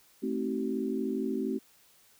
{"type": "chord", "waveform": "sine", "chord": "A diminished seventh", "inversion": "none", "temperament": "just", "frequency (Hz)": [220, 264, 316.8, 380.2], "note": ["A3", "C4", "Eb4", "Gb4"], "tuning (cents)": [0, 16, 31, 47], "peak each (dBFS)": [-34, -33, -38, -34], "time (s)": [0.22, 1.59], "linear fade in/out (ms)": 20, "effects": ["white hiss -62 dBFS RMS until 2.19 s"]}